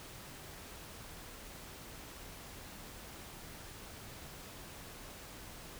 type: silence
effects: pink hiss -50 dBFS RMS until 5.79 s